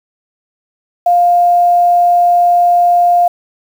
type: tone with quantisation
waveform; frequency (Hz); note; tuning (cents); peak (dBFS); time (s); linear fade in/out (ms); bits
sine; 702; F5; +9; -6; 1.06-3.28; 5; 6
effects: none